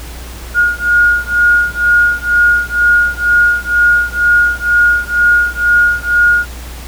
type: beating tone pair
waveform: sine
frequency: 1431 / 1433.1 Hz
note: F6 / F6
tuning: +42 / +44 cents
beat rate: 2.1 Hz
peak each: -11 dBFS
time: 0.54-6.46 s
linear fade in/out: 50 ms
effects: added 60 Hz sine -26 dBFS peak until 6.87 s + pink hiss -32 dBFS RMS until 6.87 s